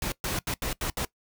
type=noise bursts at uneven times; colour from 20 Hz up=pink; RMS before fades=-30 dBFS; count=6; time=0.02-0.12 / 0.24-0.39 / 0.47-0.54 / 0.62-0.73 / 0.81-0.9 / 0.97-1.05 s; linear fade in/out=2 ms; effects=noise-tail reverb RT60 0.1 s tail -20 dB re dry